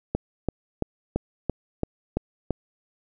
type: click train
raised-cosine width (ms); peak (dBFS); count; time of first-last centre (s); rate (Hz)
2; -10; 8; 0.15-2.507; 2.97
effects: none